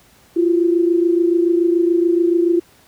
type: tone pair together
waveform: sine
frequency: 340 / 367 Hz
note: F4 / F#4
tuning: -46 / -14 cents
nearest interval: minor second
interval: 132 cents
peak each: -13 / -19 dBFS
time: 0.36-2.6 s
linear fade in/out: 10 ms
effects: pink hiss -51 dBFS RMS until 2.87 s + high-pass 60 Hz 12 dB/octave